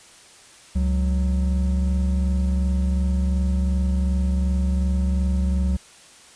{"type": "tone pair together", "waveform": "triangle", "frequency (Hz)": [69.2, 184.88], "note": ["C#2", "F#3"], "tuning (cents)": [-2, -1], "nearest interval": "octave + perfect fourth", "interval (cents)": 1701, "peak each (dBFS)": [-17, -23], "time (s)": [0.75, 5.77], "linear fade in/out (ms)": 10, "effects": ["white hiss -48 dBFS RMS until 6.35 s", "resampled to 22050 Hz"]}